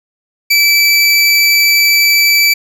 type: tone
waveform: 25% pulse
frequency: 2316 Hz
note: D7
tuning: 25 cents flat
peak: -3 dBFS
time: 0.5-2.54 s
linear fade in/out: 10 ms
effects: none